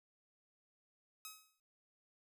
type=tone with exponential decay; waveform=5% pulse; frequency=1274 Hz; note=D#6; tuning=41 cents sharp; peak=-33 dBFS; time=1.25-1.6 s; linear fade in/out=1 ms; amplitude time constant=74 ms; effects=none